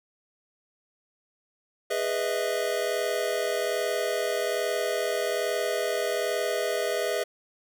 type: chord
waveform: square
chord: E major seventh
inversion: first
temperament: just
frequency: 412 / 494.4 / 618.1 / 659.3 Hz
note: G#4 / B4 / D#5 / E5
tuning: -14 / +2 / -12 / 0 cents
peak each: -32 dBFS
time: 1.9-7.24 s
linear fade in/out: 10 ms
effects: none